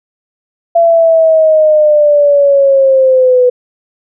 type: linear sweep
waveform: sine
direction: down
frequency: 679 to 493.9 Hz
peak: -4 dBFS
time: 0.75-3.5 s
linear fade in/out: 10 ms
effects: none